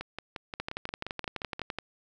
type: two click trains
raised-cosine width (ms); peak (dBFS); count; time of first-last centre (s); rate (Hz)
0.3; -20 / -17; 10 / 15; 0.01-1.595 / 0.6-1.786; 5.68 / 11.8
effects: none